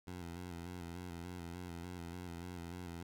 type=tone with vibrato; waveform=15% pulse; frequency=87.31 Hz; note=F2; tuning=in tune; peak=-38 dBFS; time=0.07-3.03 s; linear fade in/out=5 ms; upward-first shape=square; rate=3.4 Hz; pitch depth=46 cents each way; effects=none